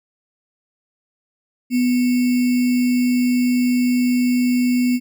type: tone with sample-and-hold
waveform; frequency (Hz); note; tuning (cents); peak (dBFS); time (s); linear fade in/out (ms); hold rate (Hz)
sine; 247.7; B3; +5; -14; 1.7-5; 50; 2450
effects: none